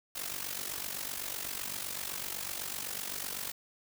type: noise with amplitude modulation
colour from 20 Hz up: white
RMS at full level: -35 dBFS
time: 0.15-3.52 s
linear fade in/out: 10 ms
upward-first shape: sine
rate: 47.9 Hz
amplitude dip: 75%
effects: none